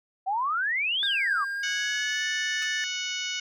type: exponential two-way sweep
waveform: sine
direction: up then down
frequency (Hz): 736 to 3705 to 1074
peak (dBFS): -24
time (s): 0.26-1.45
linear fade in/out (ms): 20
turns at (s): 1.05
type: tone with pitch glide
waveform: triangle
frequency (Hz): 1607 to 1762.6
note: G6 to A6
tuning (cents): +43 to +3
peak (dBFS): -27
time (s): 1.03-2.84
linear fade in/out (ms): 0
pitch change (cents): +160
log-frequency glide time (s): 1.54-2.25
type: harmonic tone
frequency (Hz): 737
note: F#5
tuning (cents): -7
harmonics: 2 / 3 / 4 / 5 / 6 / 7 / 8 / 9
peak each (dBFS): -38 / -35 / -33 / -39 / -43 / -40 / -39 / -42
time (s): 1.63-3.4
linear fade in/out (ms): 5
type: tone with exponential decay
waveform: 10% pulse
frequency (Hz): 1276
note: D#6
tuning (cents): +43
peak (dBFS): -30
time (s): 2.62-2.72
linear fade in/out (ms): 1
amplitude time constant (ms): 21
effects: none